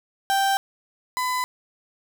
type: tone pair in turn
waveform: 35% pulse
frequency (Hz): 784 / 1005.1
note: G5 / B5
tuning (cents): 0 / +30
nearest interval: major third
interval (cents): 430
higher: second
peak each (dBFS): -17 / -21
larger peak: first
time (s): 0.3-0.57 / 1.17-1.44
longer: neither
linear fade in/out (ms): 0
effects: none

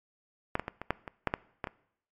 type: clicks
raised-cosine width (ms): 0.5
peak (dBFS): -12 / -15 / -19 / -22 / -11 / -23 / -11 / -12 / -17 / -21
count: 10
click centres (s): 0.554 / 0.596 / 0.681 / 0.816 / 0.906 / 1.078 / 1.273 / 1.339 / 1.642 / 1.672
effects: noise-tail reverb RT60 0.7 s tail -21 dB re dry + MP3 64 kbps

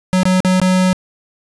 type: tone with dropouts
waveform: square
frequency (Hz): 185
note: F#3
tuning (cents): 0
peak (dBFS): -11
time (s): 0.13-0.93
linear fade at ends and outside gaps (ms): 0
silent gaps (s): 0.232-0.254 / 0.404-0.448 / 0.6-0.616
effects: resampled to 24000 Hz + 7-bit

